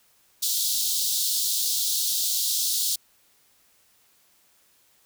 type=high-pass noise; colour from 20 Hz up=pink; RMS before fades=-25 dBFS; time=0.42-2.96 s; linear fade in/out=10 ms; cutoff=3600 Hz; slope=48 dB/octave; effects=white hiss -62 dBFS RMS until 5.05 s